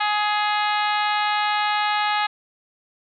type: harmonic tone with a mistuned harmonic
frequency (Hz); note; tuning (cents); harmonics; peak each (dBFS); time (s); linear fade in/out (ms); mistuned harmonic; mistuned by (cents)
418.8; G#4; +15; 2 / 3 / 4 / 5 / 6 / 7 / 8 / 9 / 10; -22 / -26 / -28 / -30 / -32 / -33 / -34 / -35 / -36; 0-2.27; 10; 7; -19
effects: none